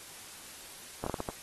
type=slowing click train; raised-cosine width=1 ms; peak=-20 dBFS; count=6; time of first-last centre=1.04-1.288 s; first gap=24 ms; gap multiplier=1.37; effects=white hiss -48 dBFS RMS until 1.42 s + AAC 32 kbps